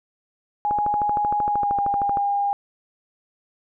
sine tone with pitch glide, 830.6 to 807.4 Hz, G#5 to G#5, 0 to -49 cents, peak -19 dBFS, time 0.65-2.53 s, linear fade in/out 0 ms, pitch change -49 cents, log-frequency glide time 1.47-1.78 s
click train, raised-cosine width 1 ms, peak -15 dBFS, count 20, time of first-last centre 0.71-2.172 s, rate 13 Hz
effects none

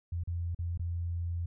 sine tone with dropouts, 85.7 Hz, F2, 32 cents flat, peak -31 dBFS, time 0.12-1.46 s, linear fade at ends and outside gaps 5 ms, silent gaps 0.237-0.274 / 0.548-0.589 / 0.776-0.794 s, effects none

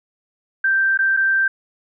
sine tone with dropouts, 1568 Hz, G6, in tune, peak -14 dBFS, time 0.64-1.48 s, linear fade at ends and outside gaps 5 ms, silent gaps 0.975-0.989 / 1.167-1.171 s, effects none

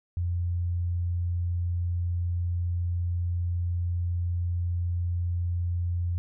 sine tone, 87.31 Hz, F2, in tune, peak -25 dBFS, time 0.17-6.18 s, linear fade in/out 0 ms, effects none

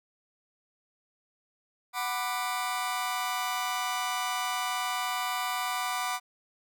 sawtooth chord, B minor, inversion second, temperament just, 740.8 / 987.8 / 1185.3 Hz, F#5 / B5 / D6, +2 / 0 / +16 cents, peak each -30 dBFS, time 1.93-6.2 s, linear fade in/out 50 ms, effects none

